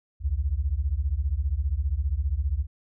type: beating tone pair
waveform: sine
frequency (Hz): 62.6 / 77.6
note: B1 / D#2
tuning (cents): +24 / -4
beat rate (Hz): 15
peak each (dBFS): -26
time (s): 0.2-2.67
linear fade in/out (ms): 50
effects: none